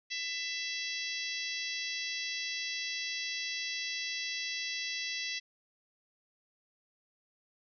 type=harmonic tone; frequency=666 Hz; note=E5; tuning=18 cents sharp; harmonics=3 / 4 / 5 / 6 / 7 / 8 / 9; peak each=-40 / -41 / -42 / -43 / -43 / -44 / -45 dBFS; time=0.1-5.4 s; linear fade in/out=20 ms; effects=none